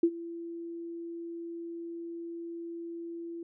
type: tone with ADSR envelope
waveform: sine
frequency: 337.4 Hz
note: E4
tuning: 40 cents sharp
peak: -18 dBFS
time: 0.03-3.43 s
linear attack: 5 ms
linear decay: 62 ms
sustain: -19 dB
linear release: 3 ms
effects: none